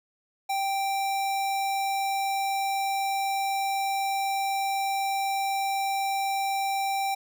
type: tone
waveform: square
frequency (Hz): 784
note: G5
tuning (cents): 0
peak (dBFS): -26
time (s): 0.49-7.15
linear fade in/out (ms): 10
effects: none